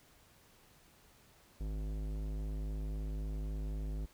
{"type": "tone with tanh clipping", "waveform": "sine", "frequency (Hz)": 51.91, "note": "G#1", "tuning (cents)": 0, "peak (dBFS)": -38, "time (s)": [1.6, 4.06], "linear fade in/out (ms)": 10, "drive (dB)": 17, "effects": ["pink hiss -64 dBFS RMS until 4.13 s"]}